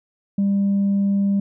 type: tone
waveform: sine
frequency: 198.9 Hz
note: G3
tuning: 25 cents sharp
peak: -14 dBFS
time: 0.38-1.4 s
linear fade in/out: 5 ms
effects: tanh soft clip ceiling -14 dBFS